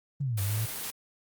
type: linear two-way sweep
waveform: sine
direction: down then up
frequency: 146.9 to 97 to 114.3 Hz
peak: -27 dBFS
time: 0.2-0.66 s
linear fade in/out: 10 ms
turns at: 0.41 s
type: noise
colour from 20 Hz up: white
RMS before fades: -36 dBFS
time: 0.37-0.91 s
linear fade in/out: 10 ms
effects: Opus 32 kbps